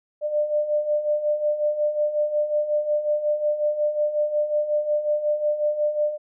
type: beating tone pair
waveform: sine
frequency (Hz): 594 / 599.5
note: D5 / D5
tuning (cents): +20 / +36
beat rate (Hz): 5.5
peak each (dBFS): -27 / -21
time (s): 0.21-6.18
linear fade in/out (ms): 50
effects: none